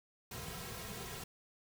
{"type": "noise with comb filter", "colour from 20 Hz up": "pink", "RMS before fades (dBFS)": -45, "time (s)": [0.31, 1.24], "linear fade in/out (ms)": 5, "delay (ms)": 3.4, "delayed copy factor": -1, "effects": []}